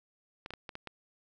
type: clicks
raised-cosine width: 0.3 ms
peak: -25 dBFS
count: 6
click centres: 0.461 / 0.506 / 0.537 / 0.692 / 0.754 / 0.873 s
effects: none